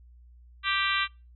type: harmonic tone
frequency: 392 Hz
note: G4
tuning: in tune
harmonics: 3 / 4 / 5 / 6 / 7 / 8 / 9 / 10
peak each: -30 / -31 / -32 / -33 / -33 / -34 / -35 / -35 dBFS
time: 0.63-1.08 s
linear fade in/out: 50 ms
effects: noise-tail reverb RT60 0.3 s tail -24 dB re dry + added 60 Hz sine -50 dBFS peak until 1.35 s